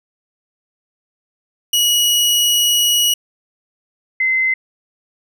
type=tone pair in turn; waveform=sawtooth / sine; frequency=2912 / 2059 Hz; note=F#7 / C7; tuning=-28 / -28 cents; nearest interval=tritone; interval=600 cents; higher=first; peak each=-9 / -13 dBFS; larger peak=first; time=1.73-3.14 / 4.2-4.54 s; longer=first; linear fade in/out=5 ms; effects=none